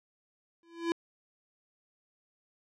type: tone with exponential growth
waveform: square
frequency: 336 Hz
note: E4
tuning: 33 cents sharp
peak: -25 dBFS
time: 0.63-0.92 s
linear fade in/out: 1 ms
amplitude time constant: 61 ms
effects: low-pass 5000 Hz 12 dB/octave